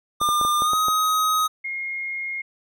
square tone with pitch glide, 1202 to 1260.3 Hz, D6 to D#6, +40 to +22 cents, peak -19 dBFS, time 0.2-1.48 s, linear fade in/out 20 ms, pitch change +82 cents, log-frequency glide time 0.6-0.75 s
clicks, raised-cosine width 1 ms, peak -16 dBFS, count 7, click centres 0.215 / 0.289 / 0.413 / 0.45 / 0.621 / 0.734 / 0.884 s
sine tone, 2143 Hz, C7, 41 cents sharp, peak -26 dBFS, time 1.64-2.42 s, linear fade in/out 10 ms
effects none

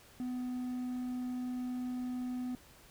triangle tone, 250 Hz, B3, 21 cents sharp, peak -33 dBFS, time 0.2-2.55 s, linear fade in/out 0 ms, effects pink hiss -59 dBFS RMS until 2.9 s

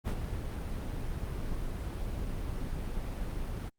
brown noise with ADSR envelope, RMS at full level -28 dBFS, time 0.04-3.7 s, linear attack 44 ms, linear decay 59 ms, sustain -7 dB, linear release 23 ms, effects Opus 32 kbps

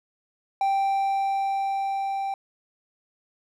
triangle tone with level ramp, 784 Hz, G5, in tune, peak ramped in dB -18 to -24 dBFS, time 0.61-2.34 s, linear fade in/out 2 ms, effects none

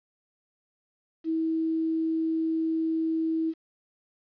sine tone with quantisation, 322.8 Hz, E4, 36 cents flat, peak -24 dBFS, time 1.24-3.54 s, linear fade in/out 50 ms, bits 9, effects resampled to 11025 Hz

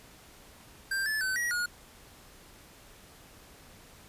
square tone with pitch steps, 1580 / 1737 / 1526 / 1910 / 1439 Hz, G6 / A6 / G6 / A#6 / F#6, +13 / -23 / -47 / +42 / -49 cents, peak -29 dBFS, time 0.91-1.66 s, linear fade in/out 5 ms, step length 150 ms, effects pink hiss -54 dBFS RMS until 4.08 s + resampled to 32000 Hz

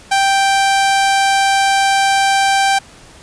sawtooth tone, 784 Hz, G5, in tune, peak -7 dBFS, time 0.11-2.79 s, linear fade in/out 10 ms, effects pink hiss -41 dBFS RMS until 3.22 s + resampled to 22050 Hz

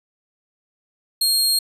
sawtooth tone, 4239 Hz, C8, 22 cents sharp, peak -13 dBFS, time 1.21-1.59 s, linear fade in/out 5 ms, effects resampled to 32000 Hz

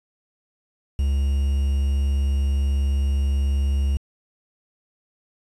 triangle tone with quantisation, 69.3 Hz, C#2, in tune, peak -16 dBFS, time 0.99-3.97 s, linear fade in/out 0 ms, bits 7, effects resampled to 24000 Hz

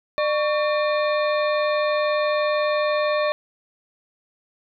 harmonic tone with a mistuned harmonic, 601 Hz, D5, 40 cents sharp, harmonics 1 / 2 / 3 / 4 / 6 / 7, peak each -20 / -26 / -30 / -32 / -36 / -37 dBFS, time 0.18-3.32 s, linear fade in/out 0 ms, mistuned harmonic 2, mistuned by -120 cents, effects none

